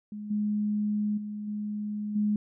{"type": "tone with level steps", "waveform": "sine", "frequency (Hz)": 209.3, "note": "G#3", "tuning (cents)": 14, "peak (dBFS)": [-35, -25, -33, -30, -23], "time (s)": [0.12, 2.36], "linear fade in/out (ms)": 2, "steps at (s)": [0.3, 1.17, 1.47, 2.15], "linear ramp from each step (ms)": 10, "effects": []}